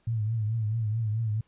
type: tone with vibrato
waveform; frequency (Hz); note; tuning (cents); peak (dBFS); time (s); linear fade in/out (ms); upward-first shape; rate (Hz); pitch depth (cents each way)
sine; 110.3; A2; +5; -25; 0.07-1.41; 5; triangle; 4.6; 100
effects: pink hiss -69 dBFS RMS until 1.47 s + resampled to 8000 Hz